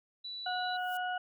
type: tone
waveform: sine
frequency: 3951 Hz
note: B7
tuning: in tune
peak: -39 dBFS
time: 0.24-0.77 s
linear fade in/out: 10 ms
type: harmonic tone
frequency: 730 Hz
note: F#5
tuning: 24 cents flat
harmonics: 1 / 2 / 4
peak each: -34 / -37 / -45 dBFS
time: 0.46-1.18 s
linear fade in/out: 5 ms
type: noise with exponential growth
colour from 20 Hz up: violet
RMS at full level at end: -46 dBFS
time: 0.64-0.97 s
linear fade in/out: 1 ms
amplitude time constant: 70 ms
effects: none